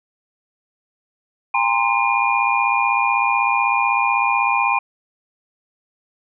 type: tone cluster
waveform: sine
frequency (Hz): 808 / 924 / 1040 / 2421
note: G#5 / A#5 / C6 / D#7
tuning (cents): -48 / -16 / -11 / -48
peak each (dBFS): -21 / -22 / -20 / -20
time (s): 1.54-4.79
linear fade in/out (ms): 5
effects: none